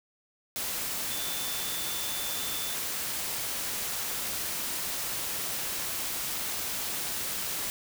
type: tone in noise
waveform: sine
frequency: 3520 Hz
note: A7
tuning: in tune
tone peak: -39 dBFS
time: 1.11-2.74 s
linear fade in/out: 0 ms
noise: white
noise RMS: -33 dBFS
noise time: 0.56-7.7 s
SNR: -9 dB
effects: none